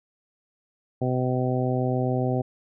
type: harmonic tone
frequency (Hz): 127.2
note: C3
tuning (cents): -48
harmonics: 1 / 2 / 3 / 4 / 5 / 6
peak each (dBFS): -25 / -28 / -30 / -31 / -32 / -33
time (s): 1.01-2.42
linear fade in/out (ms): 10
effects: none